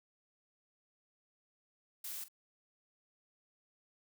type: noise with echo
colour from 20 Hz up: blue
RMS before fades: -43 dBFS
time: 2.04-2.24 s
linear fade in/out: 5 ms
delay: 44 ms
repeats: 1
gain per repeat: -14 dB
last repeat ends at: 2.284 s
effects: none